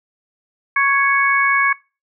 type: harmonic tone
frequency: 554.4 Hz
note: C#5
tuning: in tune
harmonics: 2 / 3 / 4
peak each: -17 / -17 / -17 dBFS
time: 0.76-1.73 s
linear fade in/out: 5 ms
effects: noise-tail reverb RT60 0.3 s tail -22 dB re dry